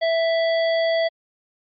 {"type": "harmonic tone with a mistuned harmonic", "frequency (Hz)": 659.3, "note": "E5", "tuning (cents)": 0, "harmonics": [1, 3, 5, 7], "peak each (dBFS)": [-18, -28, -32, -35], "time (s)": [0.01, 1.09], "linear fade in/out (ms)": 20, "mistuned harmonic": 5, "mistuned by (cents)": 27, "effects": ["Opus 48 kbps"]}